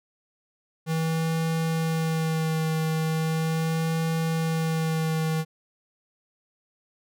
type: tone with vibrato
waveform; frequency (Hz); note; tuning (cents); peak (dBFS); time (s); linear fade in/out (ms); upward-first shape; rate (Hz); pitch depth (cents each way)
square; 160.9; E3; -42; -24; 0.86-5.45; 50; sine; 0.38; 19
effects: none